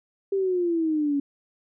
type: exponential sweep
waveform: sine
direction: down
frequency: 397.2 to 278.7 Hz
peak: -21 dBFS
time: 0.32-1.2 s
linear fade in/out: 5 ms
effects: none